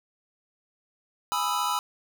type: chord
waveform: square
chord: E major seventh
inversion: first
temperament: equal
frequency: 830.6 / 987.8 / 1244.5 / 1318.5 Hz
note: G#5 / B5 / D#6 / E6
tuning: 0 / 0 / 0 / 0 cents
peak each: -34 / -29 / -33 / -31 dBFS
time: 1.32-1.79 s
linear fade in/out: 0 ms
effects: none